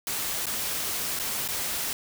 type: noise with dropouts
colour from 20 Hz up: white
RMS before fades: -30 dBFS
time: 0.07-1.93 s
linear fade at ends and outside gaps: 1 ms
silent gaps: 0.457-0.467 / 1.19-1.197 / 1.478-1.486 s
effects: none